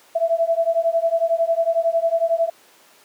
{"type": "beating tone pair", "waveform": "sine", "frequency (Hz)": [659.3, 670.3], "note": ["E5", "E5"], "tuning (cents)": [0, 29], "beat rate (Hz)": 11, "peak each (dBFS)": -19, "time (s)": [0.15, 2.5], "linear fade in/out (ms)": 10, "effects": ["pink hiss -51 dBFS RMS until 3.04 s", "high-pass 400 Hz 12 dB/octave"]}